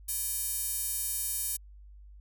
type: tone with high-pass filter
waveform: square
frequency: 340 Hz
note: F4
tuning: 46 cents flat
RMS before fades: -33 dBFS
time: 0.08-1.57 s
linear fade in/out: 10 ms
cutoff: 9800 Hz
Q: 1.3
effects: added 50 Hz sine -48 dBFS peak until 2.2 s